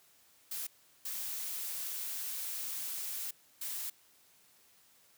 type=noise bursts at uneven times; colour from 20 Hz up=blue; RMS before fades=-39 dBFS; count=3; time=0.51-0.67 / 1.05-3.31 / 3.61-3.9 s; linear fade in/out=5 ms; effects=white hiss -65 dBFS RMS until 5.17 s + high-pass 60 Hz 12 dB/octave